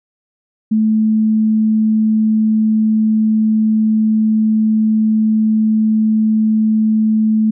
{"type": "tone", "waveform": "sine", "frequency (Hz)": 217.8, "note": "A3", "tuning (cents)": -17, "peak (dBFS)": -10, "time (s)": [0.71, 7.51], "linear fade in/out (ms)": 10, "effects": []}